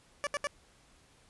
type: tone bursts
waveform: 15% pulse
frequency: 577 Hz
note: D5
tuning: 31 cents flat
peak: -24 dBFS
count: 3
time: 0.24-0.47 s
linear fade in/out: 0 ms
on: 28 ms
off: 73 ms
effects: pink hiss -63 dBFS RMS until 1.29 s + resampled to 24000 Hz